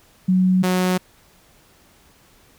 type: tone pair in turn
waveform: sine / sawtooth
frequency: 185 / 183.19 Hz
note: F#3 / F#3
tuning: 0 / -17 cents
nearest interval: unison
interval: 17 cents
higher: first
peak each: -13 dBFS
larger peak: neither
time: 0.28-0.63 / 0.63-0.98 s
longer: neither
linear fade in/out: 10 ms
effects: pink hiss -54 dBFS RMS until 2.58 s